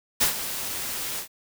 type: noise with ADSR envelope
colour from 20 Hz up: white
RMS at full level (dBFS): -19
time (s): 0.2-1.28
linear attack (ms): 16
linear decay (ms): 110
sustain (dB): -12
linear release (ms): 96
effects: none